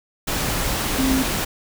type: tone in noise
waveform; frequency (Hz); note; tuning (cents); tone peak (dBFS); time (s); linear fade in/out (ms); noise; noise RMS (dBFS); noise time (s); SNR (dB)
sine; 264; C4; +16; -18; 0.98-1.23; 10; pink; -23; 0.27-1.45; +2
effects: none